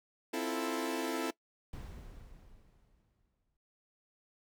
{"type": "chord", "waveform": "sawtooth", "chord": "F major seventh", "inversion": "second", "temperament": "equal", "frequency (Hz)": [261.6, 329.6, 349.2, 440], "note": ["C4", "E4", "F4", "A4"], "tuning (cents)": [0, 0, 0, 0], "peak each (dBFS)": [-35, -33, -39, -35], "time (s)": [0.33, 1.31], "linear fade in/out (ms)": 10}
{"type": "noise with exponential decay", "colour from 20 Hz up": "brown", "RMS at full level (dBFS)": -42, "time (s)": [1.73, 3.57], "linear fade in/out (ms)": 2, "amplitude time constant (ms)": 400}
{"effects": ["noise-tail reverb RT60 0.1 s tail -20 dB re dry"]}